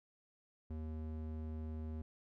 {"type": "tone with band-pass filter", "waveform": "square", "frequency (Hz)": 78.1, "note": "D#2", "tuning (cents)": 7, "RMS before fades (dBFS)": -43, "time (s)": [0.7, 2.02], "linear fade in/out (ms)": 5, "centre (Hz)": 160, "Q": 0.83, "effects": []}